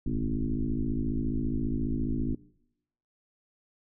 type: tone with frequency modulation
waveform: sine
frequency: 131.4 Hz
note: C3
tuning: 8 cents sharp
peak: -26 dBFS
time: 0.06-2.35 s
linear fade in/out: 5 ms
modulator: 54.7 Hz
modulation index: 3.3
effects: noise-tail reverb RT60 0.8 s tail -21 dB re dry